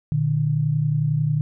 sine tone pair together, 119.7 / 150.81 Hz, A#2 / D3, +46 / +46 cents, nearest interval major third, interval 400 cents, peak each -24 / -19 dBFS, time 0.12-1.41 s, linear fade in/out 0 ms, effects none

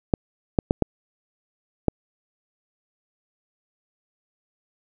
clicks, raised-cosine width 2 ms, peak -4 dBFS, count 5, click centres 0.138 / 0.588 / 0.709 / 0.823 / 1.883 s, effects none

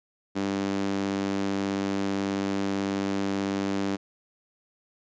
sawtooth tone with high-pass filter, 98.3 Hz, G2, 5 cents sharp, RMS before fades -28 dBFS, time 0.35-3.97 s, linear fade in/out 20 ms, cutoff 250 Hz, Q 2.6, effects resampled to 16000 Hz

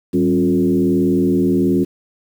sine tone with frequency modulation, 272.2 Hz, C#4, 31 cents flat, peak -12 dBFS, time 0.13-1.85 s, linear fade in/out 20 ms, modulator 81.2 Hz, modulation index 1.3, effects 7-bit

